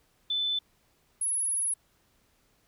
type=tone pair in turn; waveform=sine; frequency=3514 / 10506 Hz; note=A7 / E9; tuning=-3 / -7 cents; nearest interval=octave + perfect fifth; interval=1896 cents; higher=second; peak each=-26 dBFS; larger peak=neither; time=0.3-0.59 / 1.21-1.74 s; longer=second; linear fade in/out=5 ms; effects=pink hiss -68 dBFS RMS until 2.67 s